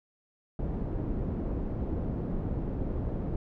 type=low-pass noise; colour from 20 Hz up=pink; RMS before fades=-32 dBFS; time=0.59-3.36 s; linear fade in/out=2 ms; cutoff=390 Hz; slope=12 dB/octave; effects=none